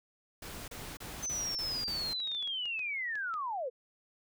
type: noise bursts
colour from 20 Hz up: pink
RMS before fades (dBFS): -44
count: 6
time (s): 0.42-2.135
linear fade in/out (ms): 5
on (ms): 260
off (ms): 31
type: linear sweep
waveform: sine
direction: down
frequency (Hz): 6200 to 459.2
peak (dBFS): -33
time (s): 1.22-3.7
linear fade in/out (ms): 20
type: clicks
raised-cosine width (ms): 0.2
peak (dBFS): -33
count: 11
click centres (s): 2.115 / 2.202 / 2.274 / 2.317 / 2.349 / 2.426 / 2.475 / 2.656 / 2.793 / 3.155 / 3.34
effects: none